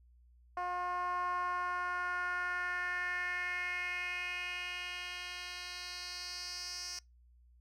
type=tone with band-pass filter sweep; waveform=10% pulse; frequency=357.8 Hz; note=F4; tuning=42 cents sharp; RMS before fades=-38 dBFS; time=0.57-6.99 s; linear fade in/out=2 ms; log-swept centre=870 to 5500 Hz; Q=3.6; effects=noise-tail reverb RT60 0.2 s tail -25 dB re dry + added 60 Hz sine -60 dBFS peak until 7.6 s